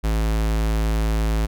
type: tone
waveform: square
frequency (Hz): 54.3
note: A1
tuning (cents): -22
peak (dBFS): -19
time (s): 0.03-1.47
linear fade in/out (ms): 20
effects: none